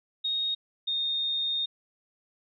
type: tone pair in turn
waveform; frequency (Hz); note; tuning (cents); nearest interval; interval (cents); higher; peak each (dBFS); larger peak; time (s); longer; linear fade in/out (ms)
sine; 3729 / 3678; A#7 / A#7; 0 / -24; unison; 24; first; -26; neither; 0.24-0.55 / 0.87-1.66; second; 10
effects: none